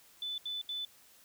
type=tone bursts; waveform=sine; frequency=3500 Hz; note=A7; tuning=10 cents flat; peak=-35 dBFS; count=3; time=0.22-0.85 s; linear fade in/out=2 ms; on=160 ms; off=75 ms; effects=white hiss -61 dBFS RMS until 1.24 s